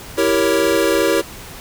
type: chord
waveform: square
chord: E diminished seventh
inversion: none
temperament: equal with one note detuned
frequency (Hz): 329.6 / 392 / 466.2 / 556.9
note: E4 / G4 / Bb4 / Db5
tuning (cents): 0 / 0 / 0 / +8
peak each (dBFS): -20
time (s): 0.17-1.22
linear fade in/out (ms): 20
effects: pink hiss -35 dBFS RMS until 1.6 s